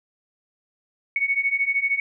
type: beating tone pair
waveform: sine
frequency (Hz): 2213 / 2226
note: C#7 / C#7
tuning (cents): -3 / +7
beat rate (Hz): 13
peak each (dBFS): -24 / -22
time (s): 1.16-2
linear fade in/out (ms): 2
effects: none